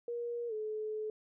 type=tone with pitch glide; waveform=sine; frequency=474.8 to 430.4 Hz; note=A#4 to A4; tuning=+32 to -38 cents; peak=-35 dBFS; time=0.08-1.1 s; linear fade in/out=2 ms; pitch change=-170 cents; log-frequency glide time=0.48-0.53 s; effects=none